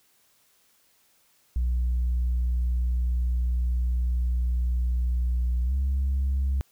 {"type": "tone with pitch glide", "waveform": "sine", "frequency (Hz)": [61, 67.29], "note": ["B1", "C2"], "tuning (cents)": [-21, 49], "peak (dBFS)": -20, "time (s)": [1.56, 6.61], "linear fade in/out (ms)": 0, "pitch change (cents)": 170, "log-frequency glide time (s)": [5.65, 5.74], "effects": ["tanh soft clip ceiling -20 dBFS", "white hiss -64 dBFS RMS until 6.71 s"]}